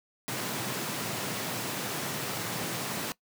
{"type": "high-pass noise", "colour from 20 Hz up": "pink", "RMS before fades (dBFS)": -34, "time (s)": [0.28, 3.12], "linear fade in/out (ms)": 0, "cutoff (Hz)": 110, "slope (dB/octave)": 48, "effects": ["noise-tail reverb RT60 0.1 s tail -20 dB re dry"]}